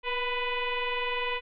sine tone with frequency modulation, 1000 Hz, B5, 21 cents sharp, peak -27 dBFS, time 0.03-1.41 s, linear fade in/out 50 ms, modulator 495 Hz, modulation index 4, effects none

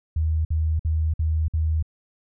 sine tone bursts, 79 Hz, D#2, 27 cents sharp, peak -19 dBFS, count 5, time 0.16-1.826 s, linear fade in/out 5 ms, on 290 ms, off 54 ms, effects none

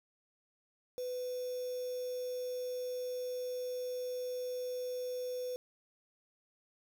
sine tone with quantisation, 500 Hz, B4, 21 cents sharp, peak -36 dBFS, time 0.98-5.56 s, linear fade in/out 0 ms, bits 8, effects none

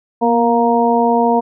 harmonic tone with a mistuned harmonic, 234.1 Hz, A#3, 8 cents sharp, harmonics 1 / 2 / 3 / 4, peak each -16 / -16 / -16 / -16 dBFS, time 0.21-1.41 s, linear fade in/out 20 ms, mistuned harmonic 1, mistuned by +29 cents, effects none

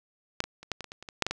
clicks, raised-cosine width 0.2 ms, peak -8 / -18 / -28 / -12 / -20 / -25 / -24 / -27 / -23 / -6 / -11 / -13 dBFS, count 12, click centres 0.404 / 0.44 / 0.63 / 0.717 / 0.807 / 0.843 / 0.919 / 1.026 / 1.088 / 1.223 / 1.266 / 1.31 s, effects none

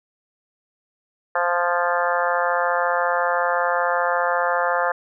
harmonic tone with a mistuned harmonic, 174.61 Hz, F3, in tune, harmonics 3 / 4 / 5 / 6 / 7 / 8 / 9 / 10, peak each -24 / -25 / -26 / -27 / -27 / -28 / -29 / -29 dBFS, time 1.35-4.92 s, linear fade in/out 5 ms, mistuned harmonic 9, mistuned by +21 cents, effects none

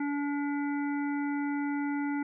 harmonic tone, 286.8 Hz, D4, 41 cents flat, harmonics 1 / 3 / 5 / 7 / 8, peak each -29 / -39 / -42 / -43 / -52 dBFS, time 0-2.23 s, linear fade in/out 5 ms, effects none

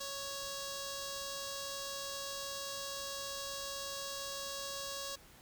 5% pulse tone with notch filter, 554.4 Hz, C#5, in tune, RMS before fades -42 dBFS, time 0-5.16 s, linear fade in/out 10 ms, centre 2200 Hz, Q 1.1, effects pink hiss -59 dBFS RMS until 5.41 s

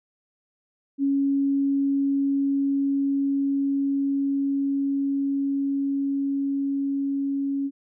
sine tone with level ramp, 277.2 Hz, C#4, in tune, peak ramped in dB -19 to -23 dBFS, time 0.98-7.71 s, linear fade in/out 50 ms, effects none

